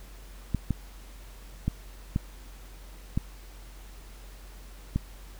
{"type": "clicks", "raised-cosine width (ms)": 5, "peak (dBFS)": -13, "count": 6, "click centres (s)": [0.547, 0.707, 1.68, 2.161, 3.175, 4.96], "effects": ["added 46 Hz sine -44 dBFS peak until 5.39 s", "pink hiss -53 dBFS RMS until 5.39 s"]}